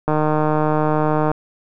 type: click train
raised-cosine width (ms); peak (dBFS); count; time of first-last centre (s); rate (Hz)
1; -5; 190; 0.08-1.315; 153
effects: none